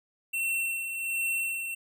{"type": "tone with tremolo", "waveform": "square", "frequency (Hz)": 2709, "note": "E7", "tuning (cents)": 47, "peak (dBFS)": -27, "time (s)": [0.33, 1.75], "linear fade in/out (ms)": 10, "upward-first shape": "sine", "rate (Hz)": 1.3, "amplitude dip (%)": 50, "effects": []}